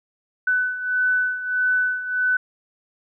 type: beating tone pair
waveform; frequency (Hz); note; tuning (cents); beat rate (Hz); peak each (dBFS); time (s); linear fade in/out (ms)
sine; 1500 / 1501.6; F#6 / F#6; +23 / +25; 1.6; -20 / -25; 0.47-2.37; 5
effects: none